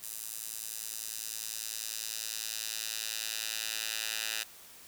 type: tone with high-pass filter sweep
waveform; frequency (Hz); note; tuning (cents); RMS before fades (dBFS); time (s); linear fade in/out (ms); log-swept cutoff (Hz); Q
10% pulse; 110; A2; 0; -38; 0.02-4.44; 20; 8900 to 2700; 0.93
effects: white hiss -53 dBFS RMS until 4.87 s